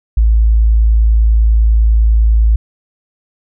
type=tone; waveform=sine; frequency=55 Hz; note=A1; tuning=in tune; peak=-6 dBFS; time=0.17-2.56 s; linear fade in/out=5 ms; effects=none